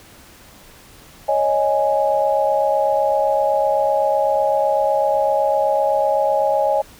sine chord, C# suspended second, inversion none, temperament equal, 554.4 / 622.3 / 830.6 Hz, C#5 / D#5 / G#5, 0 / 0 / 0 cents, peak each -19 dBFS, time 1.28-6.82 s, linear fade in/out 10 ms, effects pink hiss -45 dBFS RMS until 6.99 s

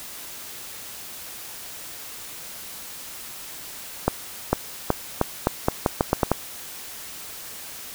accelerating click train, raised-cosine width 1 ms, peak -3 dBFS, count 11, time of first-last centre 4.08-6.316 s, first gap 450 ms, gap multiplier 0.83, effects white hiss -38 dBFS RMS until 7.94 s

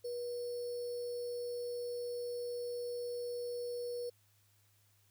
sine tone with sample-and-hold, 484.1 Hz, B4, 35 cents flat, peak -37 dBFS, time 0.04-4.1 s, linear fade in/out 10 ms, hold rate 4900 Hz, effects added 102 Hz sine -70 dBFS peak until 5.1 s + white hiss -72 dBFS RMS until 5.1 s

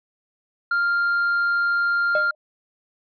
triangle tone, 1396.9 Hz, F6, in tune, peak -16 dBFS, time 0.71-2.31 s, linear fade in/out 5 ms
sine tone with exponential decay, 610 Hz, D#5, 34 cents flat, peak -16 dBFS, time 2.15-2.35 s, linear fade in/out 2 ms, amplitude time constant 43 ms
effects tanh soft clip ceiling -10 dBFS + resampled to 11025 Hz

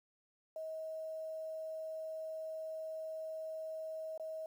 sine tone with dropouts, 636 Hz, D#5, 38 cents sharp, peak -40 dBFS, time 0.56-4.46 s, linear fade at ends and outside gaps 2 ms, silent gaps 4.177-4.197 s, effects 11-bit

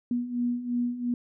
sine beating tone pair, 240.4 / 243.3 Hz, B3 / B3, -46 / -26 cents, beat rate 2.9 Hz, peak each -32 / -27 dBFS, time 0.11-1.14 s, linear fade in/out 2 ms, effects none

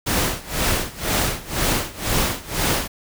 pink noise with tremolo, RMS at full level -19 dBFS, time 0.06-2.88 s, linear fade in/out 10 ms, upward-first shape sine, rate 2 Hz, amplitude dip 90%, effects none

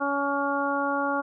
harmonic tone, 281.3 Hz, C#4, 26 cents sharp, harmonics 1 / 2 / 3 / 4 / 5, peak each -30 / -30 / -30 / -30 / -30 dBFS, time 0-1.22 s, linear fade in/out 20 ms, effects none

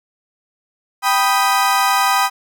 35% pulse chord, G augmented, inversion none, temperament equal, 784 / 987.8 / 1244.5 Hz, G5 / B5 / D#6, 0 / 0 / 0 cents, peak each -16 dBFS, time 1.02-2.3 s, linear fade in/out 50 ms, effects none

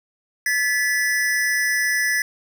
square tone pair together, 1721 / 1969.5 Hz, A6 / B6, -39 / -5 cents, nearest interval major second, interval 234 cents, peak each -22 dBFS, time 0.46-2.22 s, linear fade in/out 2 ms, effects none

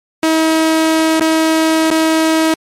sawtooth tone with dropouts, 319.8 Hz, D#4, 48 cents sharp, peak -6 dBFS, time 0.23-2.54 s, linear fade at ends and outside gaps 2 ms, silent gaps 1.198-1.207 / 1.904-1.912 s, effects low-pass 12000 Hz 12 dB/octave + MP3 64 kbps

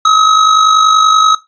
square tone with amplitude modulation, 1278 Hz, D#6, 46 cents sharp, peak -4 dBFS, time 0.05-1.35 s, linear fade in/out 5 ms, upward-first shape sine, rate 50.4 Hz, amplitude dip 50%, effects noise-tail reverb RT60 0.2 s tail -17 dB re dry + resampled to 16000 Hz

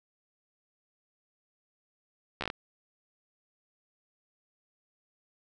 slowing click train, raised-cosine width 0.3 ms, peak -17 dBFS, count 6, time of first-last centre 2.41-2.501 s, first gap 13 ms, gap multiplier 1.17, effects none

